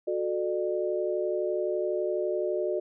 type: tone cluster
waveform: sine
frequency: 366.2 / 438.1 / 601 Hz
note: F#4 / A4 / D5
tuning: -18 / -7 / +40 cents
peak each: -29 / -33 / -30 dBFS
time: 0.07-2.8 s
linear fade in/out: 10 ms
effects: none